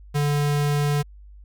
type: tone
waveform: square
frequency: 145.7 Hz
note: D3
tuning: 13 cents flat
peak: -20 dBFS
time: 0.14-1.03 s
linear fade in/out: 20 ms
effects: added 50 Hz sine -42 dBFS peak until 1.44 s